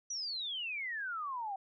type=exponential sweep; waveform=sine; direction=down; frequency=5980 to 757 Hz; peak=-36 dBFS; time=0.1-1.56 s; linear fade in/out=5 ms; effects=none